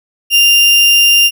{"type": "tone", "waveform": "35% pulse", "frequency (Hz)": 2794, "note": "F7", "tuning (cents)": 0, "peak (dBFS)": -4, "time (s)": [0.3, 1.31], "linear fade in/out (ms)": 50, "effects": []}